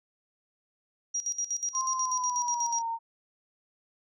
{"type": "tone with tremolo", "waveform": "sine", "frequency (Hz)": 5730, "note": "F8", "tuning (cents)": 44, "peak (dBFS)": -27, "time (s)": [1.14, 2.82], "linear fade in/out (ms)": 10, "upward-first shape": "square", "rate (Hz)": 8.2, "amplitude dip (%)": 80}
{"type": "tone with pitch glide", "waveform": "sine", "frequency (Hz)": [1046.5, 916.3], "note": ["C6", "A#5"], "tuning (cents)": [0, -30], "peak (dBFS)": -29, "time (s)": [1.73, 2.99], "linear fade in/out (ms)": 50, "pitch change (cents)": -230, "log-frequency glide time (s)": [1.92, 2.86]}
{"effects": []}